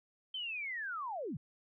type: linear sweep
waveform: sine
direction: down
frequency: 3136 to 110 Hz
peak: -37 dBFS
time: 0.34-1.37 s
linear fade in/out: 5 ms
effects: none